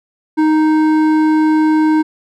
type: tone with hard clipping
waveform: sine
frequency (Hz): 311.1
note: D#4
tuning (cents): 0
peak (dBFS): -11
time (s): 0.37-2.03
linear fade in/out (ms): 20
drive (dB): 10
effects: none